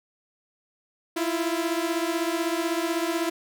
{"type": "beating tone pair", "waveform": "sawtooth", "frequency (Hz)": [327.8, 343.8], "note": ["E4", "F4"], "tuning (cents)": [-10, -27], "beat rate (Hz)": 16, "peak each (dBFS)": [-23, -24], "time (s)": [1.16, 3.3], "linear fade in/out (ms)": 10, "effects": []}